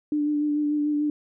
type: tone with vibrato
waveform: sine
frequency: 296.4 Hz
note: D4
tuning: 16 cents sharp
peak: -21 dBFS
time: 0.12-1.1 s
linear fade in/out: 2 ms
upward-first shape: sine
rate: 6.8 Hz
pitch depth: 20 cents each way
effects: none